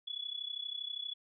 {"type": "tone with amplitude modulation", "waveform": "sine", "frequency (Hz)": 3408, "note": "G#7", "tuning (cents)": 44, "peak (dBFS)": -34, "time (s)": [0.07, 1.14], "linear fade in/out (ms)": 10, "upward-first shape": "sine", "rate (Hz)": 32.5, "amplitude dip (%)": 85, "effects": []}